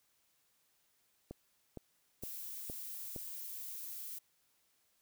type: click train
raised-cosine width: 2 ms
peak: -31 dBFS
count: 5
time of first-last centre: 1.31-3.162 s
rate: 2.16 Hz
type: noise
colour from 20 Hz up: violet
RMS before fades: -45 dBFS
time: 2.22-4.19 s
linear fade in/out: 10 ms
effects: white hiss -75 dBFS RMS until 5.01 s